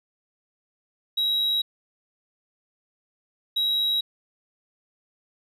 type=tone pair in turn; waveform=sine; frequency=3852 / 3852 Hz; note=B7 / B7; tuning=-44 / -44 cents; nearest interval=unison; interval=0 cents; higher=neither; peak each=-18 dBFS; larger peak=neither; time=1.17-1.62 / 3.56-4.01 s; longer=neither; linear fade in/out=10 ms; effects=tanh soft clip ceiling -20 dBFS + 10-bit